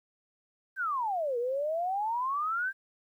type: exponential two-way sweep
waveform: sine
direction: down then up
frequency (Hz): 1608 to 466.2 to 1608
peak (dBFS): -28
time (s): 0.76-2.73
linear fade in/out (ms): 50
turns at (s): 1.38
effects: 11-bit